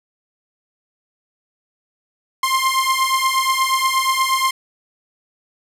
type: beating tone pair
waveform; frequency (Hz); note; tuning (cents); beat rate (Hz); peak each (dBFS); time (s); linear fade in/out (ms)
sawtooth; 1051 / 1059.4; C6 / C6; +7 / +21; 8.4; -15; 2.43-4.51; 5
effects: resampled to 32000 Hz + 7-bit